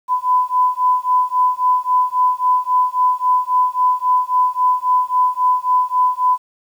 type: beating tone pair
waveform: sine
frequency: 1001 / 1004.7 Hz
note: B5 / B5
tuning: +23 / +29 cents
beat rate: 3.7 Hz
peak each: -16 dBFS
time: 0.08-6.38 s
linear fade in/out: 50 ms
effects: 8-bit